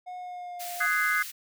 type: tone with pitch glide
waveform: triangle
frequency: 726 to 706.1 Hz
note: F#5 to F5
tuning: -33 to +19 cents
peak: -34 dBFS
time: 0.06-0.87 s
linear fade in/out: 20 ms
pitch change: -48 cents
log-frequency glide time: 0.17-0.63 s
type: high-pass noise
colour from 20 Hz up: white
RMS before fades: -39 dBFS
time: 0.59-1.32 s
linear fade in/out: 20 ms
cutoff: 1600 Hz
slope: 24 dB/octave
type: chord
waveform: sine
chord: Ab dominant seventh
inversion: second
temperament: just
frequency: 1245.9 / 1495.1 / 1661.2 / 2077 Hz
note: Eb6 / Gb6 / Ab6 / C7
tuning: +2 / +18 / 0 / -13 cents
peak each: -30 / -28 / -29 / -28 dBFS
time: 0.8-1.23 s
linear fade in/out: 10 ms
effects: none